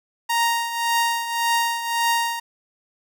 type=tone with tremolo; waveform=sawtooth; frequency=932.3 Hz; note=A#5; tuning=in tune; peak=-13 dBFS; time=0.29-2.4 s; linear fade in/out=10 ms; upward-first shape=triangle; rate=1.8 Hz; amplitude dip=70%; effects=none